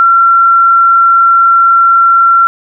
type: tone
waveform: sine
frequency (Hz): 1362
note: F6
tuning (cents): -44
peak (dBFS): -3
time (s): 0-2.47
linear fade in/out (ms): 0
effects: none